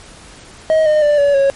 triangle tone with pitch steps, 632 / 610.5 / 589.7 / 569.6 / 550.2 Hz, D#5 / D#5 / D5 / C#5 / C#5, +27 / -33 / +7 / +47 / -13 cents, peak -7 dBFS, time 0.7-1.5 s, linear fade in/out 0 ms, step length 160 ms, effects pink hiss -39 dBFS RMS until 1.55 s + MP3 48 kbps

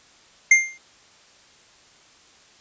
square tone with exponential decay, 2107 Hz, C7, 12 cents sharp, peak -8 dBFS, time 0.51-0.78 s, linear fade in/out 5 ms, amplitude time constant 57 ms, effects white hiss -53 dBFS RMS until 2.6 s + resampled to 16000 Hz

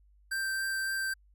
square tone with vibrato, 1568 Hz, G6, in tune, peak -31 dBFS, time 0.31-1.14 s, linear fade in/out 10 ms, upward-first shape triangle, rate 3.6 Hz, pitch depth 9 cents each way, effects added 50 Hz sine -59 dBFS peak until 1.34 s

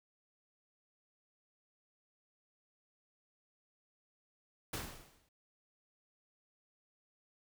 pink noise with exponential decay, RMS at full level -37 dBFS, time 4.73-5.29 s, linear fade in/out 5 ms, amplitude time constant 120 ms, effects none

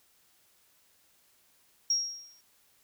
sine tone with exponential decay, 5600 Hz, F8, 4 cents sharp, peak -21 dBFS, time 1.9-2.41 s, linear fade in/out 5 ms, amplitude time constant 110 ms, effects tanh soft clip ceiling -19 dBFS + white hiss -66 dBFS RMS until 2.83 s

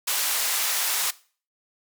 white band-pass noise, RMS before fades -25 dBFS, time 0.07-1.11 s, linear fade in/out 10 ms, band 740 to 16000 Hz, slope 12 dB/octave, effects noise-tail reverb RT60 0.4 s tail -19 dB re dry

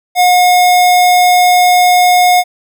square tone, 721 Hz, F#5, 45 cents flat, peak -6 dBFS, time 0.15-2.44 s, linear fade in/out 50 ms, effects none

